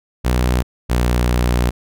sawtooth tone pair in turn, 61.74 / 60.64 Hz, B1 / B1, 0 / -31 cents, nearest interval unison, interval 31 cents, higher first, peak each -10 dBFS, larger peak neither, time 0.24-0.63 / 0.89-1.71 s, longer second, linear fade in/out 20 ms, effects none

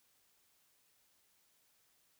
silence, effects white hiss -73 dBFS RMS until 2.19 s

